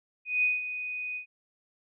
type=tone with ADSR envelope; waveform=sine; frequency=2489 Hz; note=D#7; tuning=in tune; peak=-21 dBFS; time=0.25-1.26 s; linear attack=180 ms; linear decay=180 ms; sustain=-11 dB; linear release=100 ms; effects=none